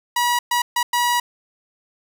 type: tone bursts at uneven times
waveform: sawtooth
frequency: 966 Hz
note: B5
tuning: 39 cents flat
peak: -13 dBFS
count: 4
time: 0.16-0.39 / 0.51-0.62 / 0.76-0.83 / 0.93-1.2 s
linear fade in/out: 5 ms
effects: none